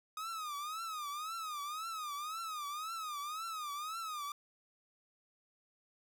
45% pulse tone with vibrato, 1244.5 Hz, D#6, in tune, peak -39 dBFS, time 0.17-4.32 s, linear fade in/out 2 ms, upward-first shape triangle, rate 1.9 Hz, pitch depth 160 cents each way, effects none

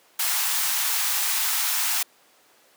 white high-pass noise, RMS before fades -24 dBFS, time 0.19-2.03 s, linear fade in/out 5 ms, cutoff 740 Hz, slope 48 dB/octave, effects pink hiss -57 dBFS RMS until 2.76 s + high-pass 400 Hz 12 dB/octave

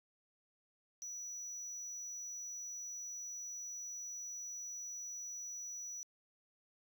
sine tone, 5890 Hz, F#8, 9 cents flat, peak -40 dBFS, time 1.02-6.03 s, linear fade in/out 0 ms, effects tanh soft clip ceiling -42 dBFS + 13-bit

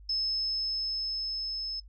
sine tone with level ramp, 5210 Hz, E8, 21 cents flat, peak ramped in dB -27 to -33 dBFS, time 0.09-1.8 s, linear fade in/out 5 ms, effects noise-tail reverb RT60 0.1 s tail -20 dB re dry + added 50 Hz sine -48 dBFS peak until 1.88 s

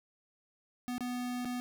square tone with dropouts, 246.9 Hz, B3, in tune, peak -35 dBFS, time 0.88-1.6 s, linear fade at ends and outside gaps 0 ms, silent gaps 0.981-1.007 / 1.448-1.455 s, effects none

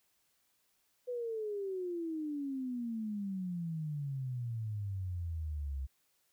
sine exponential sweep, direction down, 501 to 65.41 Hz, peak -35 dBFS, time 1.07-5.87 s, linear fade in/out 20 ms, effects white hiss -75 dBFS RMS until 6.32 s

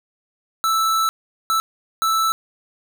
square tone bursts at uneven times, 1318.5 Hz, E6, in tune, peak -17 dBFS, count 3, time 0.64-1.09 / 1.5-1.6 / 2.02-2.32 s, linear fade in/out 0 ms, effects none

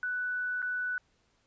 sine tone with dropouts, 1487 Hz, F#6, 8 cents sharp, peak -30 dBFS, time 0.03-0.98 s, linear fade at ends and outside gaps 1 ms, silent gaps 0.619-0.626 s, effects pink hiss -71 dBFS RMS until 1.46 s + resampled to 16000 Hz

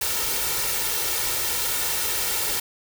white noise with comb filter, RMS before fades -25 dBFS, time 0.01-2.6 s, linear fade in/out 5 ms, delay 2.2 ms, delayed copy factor +0.6, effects none

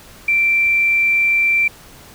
sine tone with quantisation, 2349 Hz, D7, in tune, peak -12 dBFS, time 0.28-1.68 s, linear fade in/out 5 ms, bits 7, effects pink hiss -42 dBFS RMS until 2.14 s

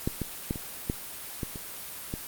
clicks, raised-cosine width 3 ms, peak -13 / -17 / -16 / -24 / -14 / -18 / -25 / -19 dBFS, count 8, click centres 0.075 / 0.217 / 0.509 / 0.558 / 0.899 / 1.432 / 1.558 / 2.139 s, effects white hiss -40 dBFS RMS until 2.27 s + Opus 32 kbps

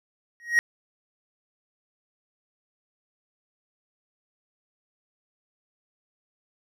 triangle tone with exponential growth, 1887 Hz, A#6, 21 cents sharp, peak -11 dBFS, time 0.4-0.59 s, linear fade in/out 0 ms, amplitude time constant 41 ms, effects none

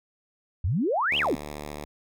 sine exponential two-way sweep, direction up then down, 73.42 to 3322 to 211.9 Hz, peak -22 dBFS, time 0.64-1.35 s, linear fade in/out 5 ms, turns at 1.18 s
5% pulse tone, 74.2 Hz, D2, 18 cents sharp, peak -24 dBFS, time 1.11-1.85 s, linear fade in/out 5 ms
effects none

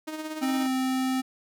sawtooth tone with tremolo, 311.1 Hz, D#4, in tune, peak -27 dBFS, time 0.07-0.67 s, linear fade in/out 10 ms, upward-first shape sine, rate 17 Hz, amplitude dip 50%
square tone with pitch glide, 263.5 to 260.2 Hz, C4 to C4, +12 to -9 cents, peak -25 dBFS, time 0.41-1.22 s, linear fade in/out 20 ms, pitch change -21 cents, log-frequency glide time 0.59-0.72 s
effects none

